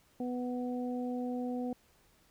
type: harmonic tone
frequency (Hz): 247.8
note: B3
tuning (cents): +6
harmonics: 1 / 2 / 3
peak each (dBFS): -34 / -40 / -44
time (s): 0.2-1.73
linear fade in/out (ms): 2
effects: pink hiss -67 dBFS RMS until 2.3 s